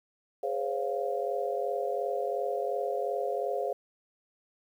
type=chord; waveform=sine; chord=Db major seventh; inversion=second; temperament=equal with one note detuned; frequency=415.3 / 511.6 / 554.4 / 698.5 Hz; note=Ab4 / C5 / Db5 / F5; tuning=0 / -39 / 0 / 0 cents; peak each=-34 dBFS; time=0.43-3.73 s; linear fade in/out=5 ms; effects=10-bit